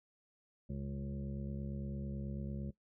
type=harmonic tone with a mistuned harmonic; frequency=69 Hz; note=C#2; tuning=7 cents flat; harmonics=1 / 2 / 3 / 5 / 6 / 7 / 8; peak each=-44 / -42 / -43 / -53 / -60 / -60 / -55 dBFS; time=0.69-2.71 s; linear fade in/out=10 ms; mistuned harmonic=1; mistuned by=+28 cents; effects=noise-tail reverb RT60 0.1 s tail -18 dB re dry